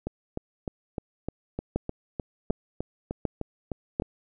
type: two click trains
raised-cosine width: 2 ms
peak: -17 / -12 dBFS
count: 14 / 4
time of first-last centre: 0.07-4.021 / 1.76-3.999 s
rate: 3.29 / 1.34 Hz
effects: none